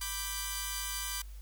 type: chord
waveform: 5% pulse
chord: G major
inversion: first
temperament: equal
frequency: 987.8 / 1174.7 / 1568 Hz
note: B5 / D6 / G6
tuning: 0 / 0 / 0 cents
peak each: -28 dBFS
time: 0.01-1.22 s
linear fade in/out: 5 ms
effects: added 50 Hz sine -43 dBFS peak until 1.41 s + white hiss -61 dBFS RMS until 1.41 s